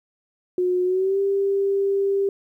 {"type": "tone with pitch glide", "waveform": "sine", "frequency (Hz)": [362.2, 395], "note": ["F#4", "G4"], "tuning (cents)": [-37, 13], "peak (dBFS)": -18, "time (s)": [0.58, 2.29], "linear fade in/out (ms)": 2, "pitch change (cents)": 150, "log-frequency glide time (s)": [0.84, 1.19], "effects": ["10-bit"]}